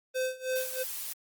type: tone with tremolo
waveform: square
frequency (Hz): 515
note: C5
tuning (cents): -28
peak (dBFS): -28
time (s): 0.14-0.84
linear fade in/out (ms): 20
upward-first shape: sine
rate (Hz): 3.1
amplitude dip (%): 90
type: noise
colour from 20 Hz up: blue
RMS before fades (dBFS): -37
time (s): 0.56-1.13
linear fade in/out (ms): 5
effects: Opus 24 kbps